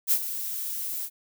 violet noise with ADSR envelope, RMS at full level -20 dBFS, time 0.07-1.1 s, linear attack 47 ms, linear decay 69 ms, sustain -12 dB, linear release 58 ms, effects none

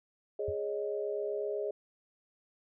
sine chord, Ab suspended fourth, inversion none, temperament equal, 415.3 / 554.4 / 622.3 Hz, Ab4 / Db5 / Eb5, 0 / 0 / 0 cents, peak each -34 / -39 / -38 dBFS, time 0.39-1.71 s, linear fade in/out 5 ms
sine tone with exponential decay, 87.31 Hz, F2, in tune, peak -33 dBFS, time 0.48-0.56 s, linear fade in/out 5 ms, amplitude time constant 17 ms
effects none

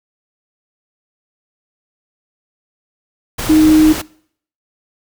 sine tone in noise, 311.1 Hz, D#4, in tune, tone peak -6 dBFS, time 3.49-3.93 s, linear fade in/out 10 ms, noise pink, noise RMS -22 dBFS, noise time 3.38-4.02 s, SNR +13 dB, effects noise-tail reverb RT60 0.6 s tail -22 dB re dry

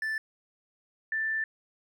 triangle / sine tone pair in turn, 1760 / 1769.6 Hz, A6 / A6, 0 / +9 cents, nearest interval unison, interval 9 cents, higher second, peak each -27 dBFS, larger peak neither, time 0.02-0.18 / 1.12-1.44 s, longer second, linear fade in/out 2 ms, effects none

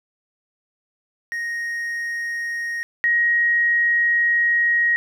triangle / sine tone pair in turn, 1869 / 1886.4 Hz, A#6 / A#6, +4 / +20 cents, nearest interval unison, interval 16 cents, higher second, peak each -22 / -15 dBFS, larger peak second, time 1.32-2.83 / 3.04-4.96 s, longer second, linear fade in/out 0 ms, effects none

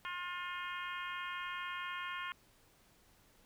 harmonic tone, 355.7 Hz, F4, 32 cents sharp, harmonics 3 / 4 / 5 / 6 / 7 / 8 / 9, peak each -43 / -45 / -47 / -49 / -50 / -51 / -52 dBFS, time 0.05-2.32 s, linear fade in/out 0 ms, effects pink hiss -67 dBFS RMS until 3.45 s

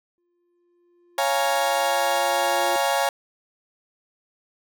triangle tone with exponential growth, 349.2 Hz, F4, in tune, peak -28 dBFS, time 0.18-2.76 s, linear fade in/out 0 ms, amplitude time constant 560 ms
35% pulse chord, Bb minor seventh, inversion first, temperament equal, 554.4 / 698.5 / 830.6 / 932.3 Hz, Db5 / F5 / Ab5 / Bb5, 0 / 0 / 0 / 0 cents, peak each -23 / -24 / -23 / -27 dBFS, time 1.18-3.09 s, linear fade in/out 2 ms
effects none

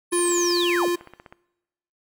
sine linear sweep, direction down, 10370 to 41.2 Hz, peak -23 dBFS, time 0.11-0.89 s, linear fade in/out 50 ms
square tone, 349.2 Hz, F4, in tune, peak -21 dBFS, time 0.12-0.96 s, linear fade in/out 10 ms
click train, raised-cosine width 0.5 ms, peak -27 dBFS, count 20, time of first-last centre 0.13-1.325 s, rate 15.9 Hz
effects noise-tail reverb RT60 1.0 s tail -23 dB re dry

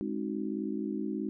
sine chord, Ab dominant seventh, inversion none, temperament equal with one note detuned, 207.7 / 266.5 / 311.1 / 370 Hz, Ab3 / C4 / Eb4 / Gb4, 0 / +32 / 0 / 0 cents, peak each -35 / -38 / -36 / -39 dBFS, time 0.01-1.29 s, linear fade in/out 0 ms, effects none

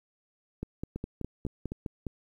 two click trains, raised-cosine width 3 ms, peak -22 / -21 dBFS, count 4 / 8, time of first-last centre 0.96-1.719 / 0.63-2.067 s, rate 3.95 / 4.87 Hz, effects 10-bit

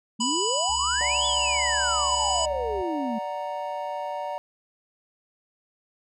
sine exponential two-way sweep, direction up then down, 214.8 to 3496 to 214.8 Hz, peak -27 dBFS, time 0.19-3.19 s, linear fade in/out 10 ms, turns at 1.26 s
harmonic tone, 987.8 Hz, B5, in tune, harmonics 1 / 3 / 5 / 7 / 8, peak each -28 / -29 / -32 / -30 / -33 dBFS, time 0.2-2.46 s, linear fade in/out 10 ms
triangle tone with vibrato, 65.41 Hz, C2, in tune, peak -35 dBFS, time 0.69-2.82 s, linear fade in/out 5 ms, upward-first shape sine, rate 2.3 Hz, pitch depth 13 cents each way
triangle chord, D augmented, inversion none, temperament equal, 587.3 / 740 / 932.3 Hz, D5 / F#5 / A#5, 0 / 0 / 0 cents, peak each -31 / -32 / -31 dBFS, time 1.01-4.38 s, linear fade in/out 0 ms
effects none

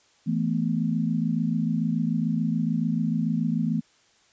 sine chord, E suspended fourth, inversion none, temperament equal, 164.81 / 220 / 246.9 Hz, E3 / A3 / B3, 0 / 0 / 0 cents, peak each -26 / -26 / -28 dBFS, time 0.26-3.81 s, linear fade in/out 20 ms, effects white hiss -61 dBFS RMS until 4.32 s + resampled to 16000 Hz

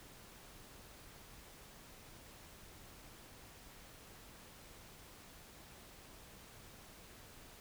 silence, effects pink hiss -57 dBFS RMS until 7.6 s

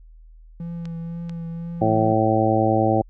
triangle tone with vibrato, 168 Hz, E3, 33 cents sharp, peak -26 dBFS, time 0.6-2.13 s, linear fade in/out 2 ms, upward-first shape triangle, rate 2 Hz, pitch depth 24 cents each way
clicks, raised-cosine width 0.2 ms, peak -24 dBFS, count 2, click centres 0.855 / 1.295 s
harmonic tone, 110 Hz, A2, in tune, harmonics 1 / 2 / 3 / 4 / 5 / 6 / 7, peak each -23 / -25 / -22 / -28 / -23 / -26 / -22 dBFS, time 1.81-3.02 s, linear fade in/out 10 ms
effects added 40 Hz sine -43 dBFS peak until 3.09 s

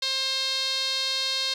sawtooth tone with band-pass filter, 531 Hz, C5, 25 cents sharp, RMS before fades -27 dBFS, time 0.02-1.54 s, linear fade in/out 5 ms, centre 4100 Hz, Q 4.9, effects none

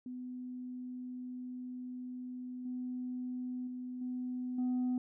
sine tone with level steps, 250.8 Hz, B3, 27 cents sharp, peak -40 / -36 / -39 / -35 / -28 dBFS, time 0.06-4.98 s, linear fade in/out 2 ms, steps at 2.65 / 3.67 / 4.01 / 4.58 s, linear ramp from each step 5 ms, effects tanh soft clip ceiling -29 dBFS

